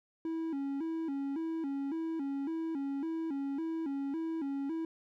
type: tone with vibrato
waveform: triangle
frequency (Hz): 300.4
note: D4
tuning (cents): +39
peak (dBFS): -31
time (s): 0.25-4.85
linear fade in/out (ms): 2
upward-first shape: square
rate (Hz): 1.8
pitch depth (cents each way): 140
effects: none